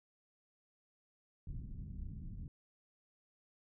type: low-pass noise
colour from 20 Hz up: pink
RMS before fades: -45 dBFS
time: 1.47-2.48 s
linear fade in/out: 2 ms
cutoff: 190 Hz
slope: 24 dB/octave
effects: none